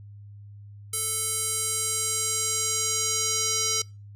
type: tone with band-pass filter sweep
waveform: square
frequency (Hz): 440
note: A4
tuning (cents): 0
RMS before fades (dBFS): -27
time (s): 0.93-3.82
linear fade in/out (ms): 5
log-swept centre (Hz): 10000 to 5900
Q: 2.6
effects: noise-tail reverb RT60 0.3 s tail -26 dB re dry + added 102 Hz sine -42 dBFS peak until 4.15 s